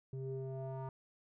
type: tone with low-pass filter sweep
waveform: square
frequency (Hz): 132.5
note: C3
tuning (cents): +22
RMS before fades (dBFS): -42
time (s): 0.13-0.89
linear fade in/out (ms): 2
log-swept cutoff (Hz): 300 to 1000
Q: 3.5
effects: none